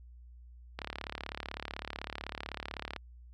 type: click train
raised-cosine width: 0.3 ms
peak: -21 dBFS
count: 79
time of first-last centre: 0.79-2.963 s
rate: 35.9 Hz
effects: added 60 Hz sine -50 dBFS peak until 3.33 s